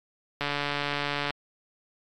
click train, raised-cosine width 0.3 ms, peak -12 dBFS, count 130, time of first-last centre 0.41-1.306 s, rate 144 Hz, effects MP3 96 kbps

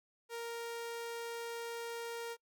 sawtooth tone, 466.2 Hz, A#4, in tune, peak -36 dBFS, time 0.29-2.37 s, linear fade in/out 50 ms, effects noise-tail reverb RT60 0.1 s tail -25 dB re dry

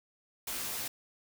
white noise with comb filter, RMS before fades -37 dBFS, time 0.47-0.88 s, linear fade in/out 5 ms, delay 13 ms, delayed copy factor -0.65, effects none

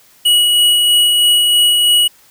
square tone with tremolo, 2917 Hz, F#7, 25 cents flat, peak -8 dBFS, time 0.25-2.08 s, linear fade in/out 10 ms, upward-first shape sine, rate 3.1 Hz, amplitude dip 25%, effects white hiss -48 dBFS RMS until 2.3 s

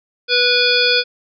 harmonic tone, 490.3 Hz, B4, 13 cents flat, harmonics 1 / 3 / 5 / 7 / 9 / 10, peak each -19 / -19 / -19 / -19 / -19 / -19 dBFS, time 0.28-1.04 s, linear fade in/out 50 ms, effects none

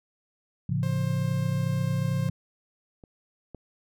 sine chord, A augmented, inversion none, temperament equal with one note detuned, 110 / 138.59 / 172.31 Hz, A2 / C#3 / E#3, 0 / 0 / -23 cents, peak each -29 / -27 / -29 dBFS, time 0.69-2.3 s, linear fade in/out 5 ms
sawtooth tone, 529 Hz, C5, 19 cents sharp, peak -34 dBFS, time 0.83-2.29 s, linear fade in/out 0 ms
clicks, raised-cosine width 2 ms, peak -34 / -27 dBFS, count 2, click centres 3.038 / 3.547 s
effects none

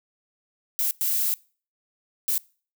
violet noise bursts at uneven times, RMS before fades -24 dBFS, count 3, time 0.79-0.91 / 1.01-1.34 / 2.28-2.38 s, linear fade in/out 0 ms, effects noise-tail reverb RT60 0.4 s tail -24 dB re dry

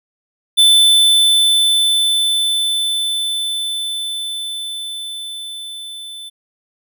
square tone with level ramp, 3520 Hz, A7, in tune, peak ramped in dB -7 to -30 dBFS, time 0.57-6.3 s, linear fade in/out 20 ms, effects none

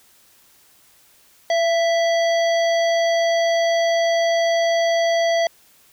harmonic tone with a mistuned harmonic, 659.3 Hz, E5, in tune, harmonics 1 / 3 / 5 / 7 / 9, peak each -16 / -26 / -30 / -33 / -35 dBFS, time 1.5-5.47 s, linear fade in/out 2 ms, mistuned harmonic 1, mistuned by +33 cents, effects white hiss -54 dBFS RMS until 5.92 s

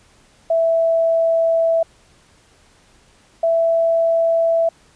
sine tone pair in turn, 659.3 / 662.5 Hz, E5 / E5, 0 / +9 cents, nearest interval unison, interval 9 cents, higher second, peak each -13 dBFS, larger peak neither, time 0.5-1.83 / 3.43-4.69 s, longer first, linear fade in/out 5 ms, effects pink hiss -53 dBFS RMS until 4.95 s + resampled to 22050 Hz

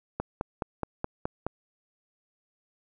click train, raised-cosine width 1 ms, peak -15 dBFS, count 7, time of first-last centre 0.2-1.466 s, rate 4.74 Hz, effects none

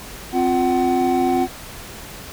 triangle tone cluster, 261.7 / 351.3 / 752 Hz, C4 / F4 / F#5, 0 / +10 / +28 cents, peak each -18 dBFS, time 0.32-1.48 s, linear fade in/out 50 ms, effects pink hiss -36 dBFS RMS until 2.32 s

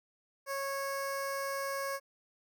15% pulse tone with notch filter, 550 Hz, C#5, 14 cents flat, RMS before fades -36 dBFS, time 0.46-2 s, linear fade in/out 50 ms, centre 3100 Hz, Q 1.1, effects none

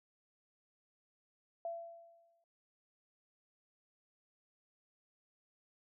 sine tone with exponential decay, 675 Hz, E5, 41 cents sharp, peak -36 dBFS, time 1.65-2.44 s, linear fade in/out 2 ms, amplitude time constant 170 ms, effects none

